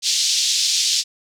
white band-pass noise, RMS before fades -19 dBFS, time 0.02-1.04 s, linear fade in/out 50 ms, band 3400 to 6200 Hz, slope 24 dB/octave, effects none

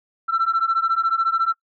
sine beating tone pair, 1335 / 1349 Hz, E6 / E6, +22 / +40 cents, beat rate 14 Hz, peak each -19 dBFS, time 0.28-1.54 s, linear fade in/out 20 ms, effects noise-tail reverb RT60 0.1 s tail -23 dB re dry + tanh soft clip ceiling -13 dBFS

